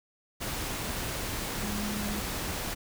sine tone in noise, 207.7 Hz, G#3, in tune, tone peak -33 dBFS, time 1.62-2.21 s, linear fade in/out 20 ms, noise pink, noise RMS -34 dBFS, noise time 0.4-2.75 s, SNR -2 dB, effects none

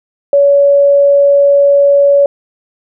sine tone, 565 Hz, C#5, 33 cents sharp, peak -4 dBFS, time 0.33-2.26 s, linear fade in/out 2 ms, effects none

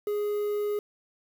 triangle tone with quantisation, 415.3 Hz, G#4, in tune, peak -24 dBFS, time 0.07-0.79 s, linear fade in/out 2 ms, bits 8, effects none

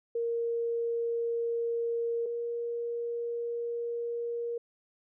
sine tone pair in turn, 466.2 / 470.8 Hz, A#4 / A#4, 0 / +17 cents, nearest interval unison, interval 17 cents, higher second, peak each -28 / -31 dBFS, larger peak first, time 0.15-2.26 / 2.26-4.58 s, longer second, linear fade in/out 5 ms, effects none

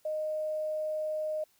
sine tone with quantisation, 618 Hz, D#5, 12 cents flat, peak -30 dBFS, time 0.05-1.44 s, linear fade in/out 5 ms, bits 10, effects white hiss -68 dBFS RMS until 1.59 s

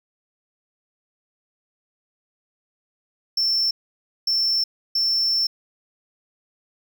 triangle tone bursts at uneven times, 5380 Hz, E8, 34 cents sharp, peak -17 dBFS, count 3, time 3.37-3.71 / 4.27-4.64 / 4.95-5.47 s, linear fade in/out 5 ms, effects none

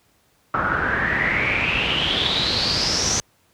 pink noise with low-pass filter sweep, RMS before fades -21 dBFS, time 0.54-3.2 s, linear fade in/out 0 ms, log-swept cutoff 1300 to 6200 Hz, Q 8.7, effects pink hiss -61 dBFS RMS until 3.53 s + high-pass 60 Hz 12 dB/octave

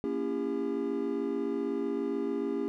triangle chord, A# diminished seventh, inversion none, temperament just, 233.1 / 279.7 / 335.6 / 402.8 Hz, A#3 / C#4 / E4 / G4, 0 / +16 / +31 / +47 cents, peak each -35 / -32 / -35 / -31 dBFS, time 0.04-2.68 s, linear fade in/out 0 ms, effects none

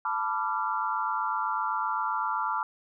sine chord, B half-diminished seventh, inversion third, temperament equal with one note detuned, 880 / 987.8 / 1174.7 / 1373.7 Hz, A5 / B5 / D6 / F6, 0 / 0 / 0 / -29 cents, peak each -32 dBFS, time 0.05-2.63 s, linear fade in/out 2 ms, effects none

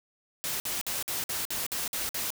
white noise bursts, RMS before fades -32 dBFS, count 9, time 0.44-2.304 s, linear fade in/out 0 ms, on 160 ms, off 53 ms, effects none

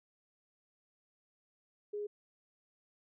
sine tone, 414.6 Hz, G#4, 3 cents flat, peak -36 dBFS, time 1.93-2.07 s, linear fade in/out 10 ms, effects none

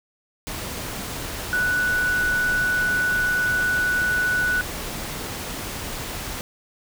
sine tone in noise, 1480 Hz, F#6, in tune, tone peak -19 dBFS, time 1.53-4.61 s, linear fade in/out 0 ms, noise pink, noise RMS -31 dBFS, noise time 0.47-6.41 s, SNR +9 dB, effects none

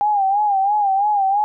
sine tone with vibrato, 806 Hz, G5, 48 cents sharp, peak -14 dBFS, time 0.01-1.44 s, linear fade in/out 0 ms, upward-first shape sine, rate 3 Hz, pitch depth 85 cents each way, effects none

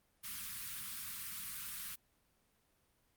white band-stop noise, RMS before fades -44 dBFS, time 0.23-1.96 s, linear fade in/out 20 ms, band 230 to 1100 Hz, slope 48 dB/octave, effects pink hiss -75 dBFS RMS until 3.16 s + Opus 32 kbps

